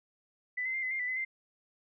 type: tone with pitch steps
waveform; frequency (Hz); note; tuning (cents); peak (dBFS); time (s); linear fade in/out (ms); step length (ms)
sine; 1993 / 2060 / 2102 / 2026 / 2111 / 1984 / 2029 / 2088; B6 / C7 / C7 / B6 / C7 / B6 / B6 / C7; +15 / -28 / +7 / +44 / +15 / +7 / +46 / -4; -31; 0.57-1.25; 10; 85
effects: none